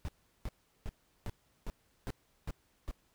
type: noise bursts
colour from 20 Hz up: brown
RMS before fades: -37 dBFS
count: 8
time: 0.05-2.912 s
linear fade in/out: 0 ms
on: 34 ms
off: 370 ms
effects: pink hiss -72 dBFS RMS until 3.14 s